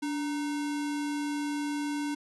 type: tone with sample-and-hold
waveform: sine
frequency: 290.9 Hz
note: D4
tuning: 16 cents flat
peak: -29 dBFS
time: 0.02-2.15 s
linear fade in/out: 10 ms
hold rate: 1225 Hz
effects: resampled to 24000 Hz